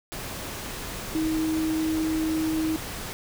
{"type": "tone in noise", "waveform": "sine", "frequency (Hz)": 316.7, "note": "D#4", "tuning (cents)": 31, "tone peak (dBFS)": -23, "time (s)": [1.15, 2.76], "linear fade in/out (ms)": 0, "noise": "pink", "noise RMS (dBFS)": -35, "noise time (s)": [0.12, 3.13], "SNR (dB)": 9, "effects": []}